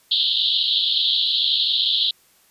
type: band-pass noise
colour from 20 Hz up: white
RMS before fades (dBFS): -20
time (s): 0.11-2.11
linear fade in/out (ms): 5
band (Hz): 3100 to 4200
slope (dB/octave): 96
effects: white hiss -57 dBFS RMS until 2.5 s + resampled to 32000 Hz